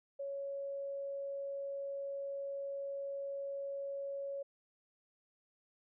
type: tone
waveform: sine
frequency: 556 Hz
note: C#5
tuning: 5 cents sharp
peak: -38 dBFS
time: 0.19-4.43 s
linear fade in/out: 10 ms
effects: none